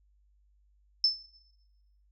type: tone with exponential decay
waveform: sine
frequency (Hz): 5274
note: E8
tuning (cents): 0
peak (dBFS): -18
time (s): 1.04-1.24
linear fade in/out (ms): 2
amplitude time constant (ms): 43
effects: noise-tail reverb RT60 1.0 s tail -18 dB re dry + added 50 Hz sine -63 dBFS peak until 2.11 s